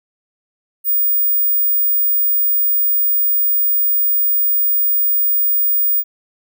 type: tone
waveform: sine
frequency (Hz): 15000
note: A#9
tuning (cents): +10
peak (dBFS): -12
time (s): 0.84-6.04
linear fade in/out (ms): 50
effects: none